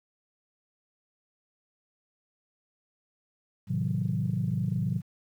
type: chord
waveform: sine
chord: A diminished seventh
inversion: none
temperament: equal with one note detuned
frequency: 110 / 130.81 / 159.38 / 185 Hz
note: A2 / C3 / Eb3 / Gb3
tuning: 0 / 0 / +42 / 0 cents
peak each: -31 dBFS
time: 3.67-5.02 s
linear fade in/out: 50 ms
effects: tanh soft clip ceiling -17 dBFS + 10-bit